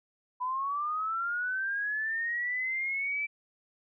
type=linear sweep; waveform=sine; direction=up; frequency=987.8 to 2330 Hz; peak=-29 dBFS; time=0.4-3.27 s; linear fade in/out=20 ms; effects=none